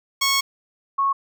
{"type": "tone pair in turn", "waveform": ["10% pulse", "sine"], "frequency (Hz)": [1100, 1100], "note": ["C#6", "C#6"], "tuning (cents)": [-14, -14], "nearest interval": "unison", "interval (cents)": 0, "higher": "neither", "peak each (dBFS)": [-9, -17], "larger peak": "first", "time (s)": [[0.21, 0.41], [0.98, 1.13]], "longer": "first", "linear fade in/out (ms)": 10, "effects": []}